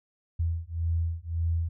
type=beating tone pair; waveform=sine; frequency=82.41 / 84.21 Hz; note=E2 / E2; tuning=0 / +37 cents; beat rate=1.8 Hz; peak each=-29 dBFS; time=0.39-1.69 s; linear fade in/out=10 ms; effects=none